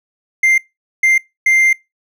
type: tone bursts at uneven times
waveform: triangle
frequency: 2095 Hz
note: C7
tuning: 2 cents sharp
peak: -7 dBFS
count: 3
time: 0.43-0.58 / 1.03-1.18 / 1.46-1.73 s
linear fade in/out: 5 ms
effects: noise-tail reverb RT60 0.2 s tail -21 dB re dry